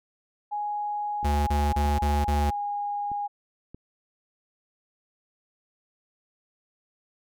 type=tone with pitch glide; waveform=sine; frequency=830.6 to 819.2 Hz; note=G#5 to G#5; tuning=0 to -24 cents; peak=-27 dBFS; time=0.51-3.28 s; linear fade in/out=20 ms; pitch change=-24 cents; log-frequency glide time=2.17-2.6 s
type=click train; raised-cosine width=3 ms; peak=-29 dBFS; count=5; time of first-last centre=1.23-3.746 s; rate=1.59 Hz
type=tone bursts; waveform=square; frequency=73.1 Hz; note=D2; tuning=7 cents flat; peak=-23 dBFS; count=5; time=1.24-2.506 s; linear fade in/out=10 ms; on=230 ms; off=29 ms
effects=none